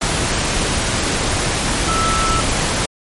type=tone in noise; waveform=sine; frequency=1318.5 Hz; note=E6; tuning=in tune; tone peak=-18 dBFS; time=1.88-2.41 s; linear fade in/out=10 ms; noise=pink; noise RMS=-18 dBFS; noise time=0.01-2.86 s; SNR=-3 dB; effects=MP3 48 kbps